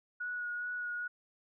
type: tone with vibrato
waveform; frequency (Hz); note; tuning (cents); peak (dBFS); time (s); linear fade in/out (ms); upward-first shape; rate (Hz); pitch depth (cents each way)
sine; 1457; F#6; -27; -35; 0.2-1.08; 10; sine; 2.4; 15
effects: none